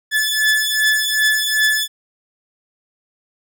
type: beating tone pair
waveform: sawtooth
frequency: 1730 / 1732.6 Hz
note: A6 / A6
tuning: -30 / -27 cents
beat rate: 2.6 Hz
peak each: -14 dBFS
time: 0.11-1.88 s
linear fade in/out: 50 ms
effects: none